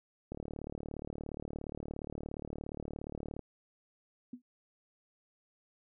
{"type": "click train", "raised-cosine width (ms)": 2, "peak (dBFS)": -27, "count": 115, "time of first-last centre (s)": [0.32, 3.393], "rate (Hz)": 37.1}
{"type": "tone with exponential decay", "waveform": "sine", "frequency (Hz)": 246.9, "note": "B3", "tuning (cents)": 0, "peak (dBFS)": -37, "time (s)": [4.33, 4.42], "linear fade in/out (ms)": 5, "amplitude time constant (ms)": 19}
{"effects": []}